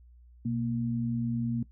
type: tone pair together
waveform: sine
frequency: 123.16 / 233.1 Hz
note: B2 / A#3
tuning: -4 / 0 cents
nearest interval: major seventh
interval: 1104 cents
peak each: -32 / -29 dBFS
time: 0.45-1.63 s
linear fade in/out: 5 ms
effects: noise-tail reverb RT60 0.1 s tail -18 dB re dry + added 60 Hz sine -52 dBFS peak until 1.71 s